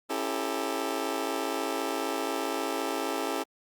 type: chord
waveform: 20% pulse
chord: A dominant seventh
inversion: first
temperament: just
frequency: 275 / 330 / 396 / 440 Hz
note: C#4 / E4 / G4 / A4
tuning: -14 / +2 / +18 / 0 cents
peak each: -30 dBFS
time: 0.09-3.44 s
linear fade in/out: 20 ms
effects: Opus 48 kbps

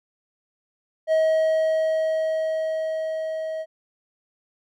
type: tone with level ramp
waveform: triangle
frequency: 636 Hz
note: D#5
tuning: 38 cents sharp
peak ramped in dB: -14 to -25 dBFS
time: 1.07-3.66 s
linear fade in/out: 50 ms
effects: none

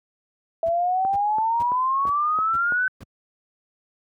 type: exponential sweep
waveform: sine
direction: up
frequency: 656 to 1529 Hz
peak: -19 dBFS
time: 0.63-2.88 s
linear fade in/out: 2 ms
type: noise bursts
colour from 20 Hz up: brown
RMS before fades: -34 dBFS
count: 6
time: 0.66-3.034 s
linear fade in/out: 2 ms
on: 29 ms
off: 440 ms
type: click train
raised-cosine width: 1 ms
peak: -20 dBFS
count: 6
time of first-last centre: 1.05-2.722 s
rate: 2.99 Hz
effects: high-pass 80 Hz 12 dB/octave

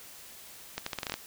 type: accelerating click train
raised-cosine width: 0.2 ms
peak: -15 dBFS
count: 9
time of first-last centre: 0.78-1.14 s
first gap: 84 ms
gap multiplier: 0.81
effects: white hiss -49 dBFS RMS until 1.26 s

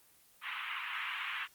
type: band-pass noise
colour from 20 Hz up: white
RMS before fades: -39 dBFS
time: 0.41-1.48 s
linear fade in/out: 50 ms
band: 1000 to 3000 Hz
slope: 48 dB/octave
effects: white hiss -64 dBFS RMS until 1.54 s + Opus 24 kbps

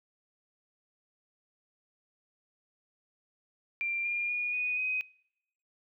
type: tone with pitch steps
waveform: sine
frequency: 2372 / 2407 / 2442 / 2477 / 2513 Hz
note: D7 / D7 / D#7 / D#7 / D#7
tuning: +17 / +42 / -33 / -8 / +17 cents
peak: -29 dBFS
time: 3.81-5.01 s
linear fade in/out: 0 ms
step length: 240 ms
effects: noise-tail reverb RT60 0.8 s tail -25 dB re dry

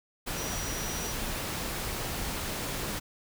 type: tone in noise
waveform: sine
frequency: 5820 Hz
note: F#8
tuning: 29 cents flat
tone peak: -39 dBFS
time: 0.36-1.13 s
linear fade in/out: 20 ms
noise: pink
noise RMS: -34 dBFS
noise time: 0.26-3 s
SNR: -8 dB
effects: none

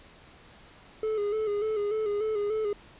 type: tone with vibrato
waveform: triangle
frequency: 422.8 Hz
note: G#4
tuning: 31 cents sharp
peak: -24 dBFS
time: 1.03-2.73 s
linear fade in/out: 2 ms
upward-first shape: square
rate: 3.4 Hz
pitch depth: 50 cents each way
effects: pink hiss -53 dBFS RMS until 2.99 s + resampled to 8000 Hz

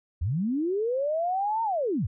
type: linear two-way sweep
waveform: sine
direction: up then down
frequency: 69.4 to 922 to 69.4 Hz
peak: -24 dBFS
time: 0.21-2.07 s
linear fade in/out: 10 ms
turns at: 1.63 s
effects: none

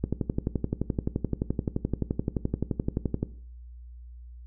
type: click train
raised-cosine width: 3 ms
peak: -13 dBFS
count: 38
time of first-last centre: 0.04-3.23 s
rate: 11.6 Hz
effects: noise-tail reverb RT60 0.5 s tail -17 dB re dry + added 60 Hz sine -42 dBFS peak until 4.46 s

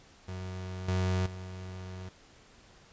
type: tone with level steps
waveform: 35% pulse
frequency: 92.5 Hz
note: F#2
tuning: in tune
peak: -35 / -25 / -38 dBFS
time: 0.28-2.09 s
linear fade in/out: 5 ms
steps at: 0.88 / 1.26 s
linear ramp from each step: 5 ms
effects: pink hiss -58 dBFS RMS until 2.92 s + resampled to 16000 Hz

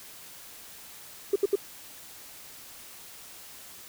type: tone bursts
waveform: sine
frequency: 398.2 Hz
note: G4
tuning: 27 cents sharp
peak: -18 dBFS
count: 3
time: 1.33-1.556 s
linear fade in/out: 5 ms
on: 28 ms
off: 71 ms
effects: tanh soft clip ceiling -14 dBFS + white hiss -47 dBFS RMS until 3.88 s

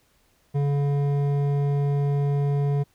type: tone with hard clipping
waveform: sine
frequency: 142.3 Hz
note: C#3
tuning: 46 cents sharp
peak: -22 dBFS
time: 0.54-2.84 s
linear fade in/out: 20 ms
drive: 10 dB
effects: pink hiss -64 dBFS RMS until 2.94 s

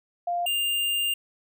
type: tone pair in turn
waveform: sine / square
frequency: 698.5 / 2802 Hz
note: F5 / F7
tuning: 0 / +5 cents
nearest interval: 2 octaves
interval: 2405 cents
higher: second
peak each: -24 / -24 dBFS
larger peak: neither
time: 0.27-0.46 / 0.46-1.14 s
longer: second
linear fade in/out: 5 ms
effects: none

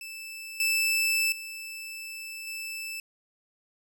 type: tone with level steps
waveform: sawtooth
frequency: 2637 Hz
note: E7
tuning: in tune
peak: -35 / -20 / -34 / -31 dBFS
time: 0.01-3 s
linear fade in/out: 2 ms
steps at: 0.6 / 1.32 / 2.47 s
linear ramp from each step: 2 ms
effects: none

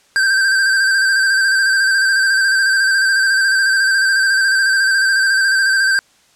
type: tone with vibrato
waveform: square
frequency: 1568 Hz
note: G6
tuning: in tune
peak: -12 dBFS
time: 0.16-5.99 s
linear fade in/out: 0 ms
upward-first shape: square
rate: 14 Hz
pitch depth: 30 cents each way
effects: white hiss -53 dBFS RMS until 6.35 s + low-pass 8000 Hz 12 dB/octave

